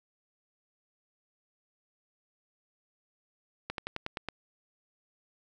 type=slowing click train; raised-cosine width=0.3 ms; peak=-18 dBFS; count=7; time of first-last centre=3.7-4.287 s; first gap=82 ms; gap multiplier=1.07; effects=none